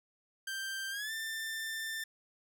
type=tone with pitch glide; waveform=sawtooth; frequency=1572 to 1785 Hz; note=G6 to A6; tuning=+4 to +24 cents; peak=-33 dBFS; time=0.47-2.04 s; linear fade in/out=5 ms; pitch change=+220 cents; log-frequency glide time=0.9-1.12 s; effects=none